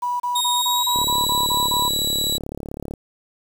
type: tone bursts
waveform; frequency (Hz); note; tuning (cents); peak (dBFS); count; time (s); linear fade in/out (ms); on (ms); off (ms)
sine; 977; B5; -19; -20; 9; 0.02-1.888; 10; 180; 31
type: tone with pitch glide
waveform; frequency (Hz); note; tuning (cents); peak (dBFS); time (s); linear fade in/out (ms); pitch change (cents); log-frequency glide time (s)
sawtooth; 3729 to 3912; A#7 to B7; 0 to -17; -17; 0.35-2.38; 10; +83; 0.53-1.17
type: click train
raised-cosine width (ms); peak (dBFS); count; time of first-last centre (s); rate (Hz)
2; -17; 72; 0.96-2.938; 35.9
effects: 7-bit